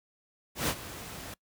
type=noise with ADSR envelope; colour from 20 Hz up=pink; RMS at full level=-27 dBFS; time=0.55-1.34 s; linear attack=130 ms; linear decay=63 ms; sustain=-15 dB; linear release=3 ms; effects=noise-tail reverb RT60 0.1 s tail -23 dB re dry + high-pass 60 Hz 12 dB/octave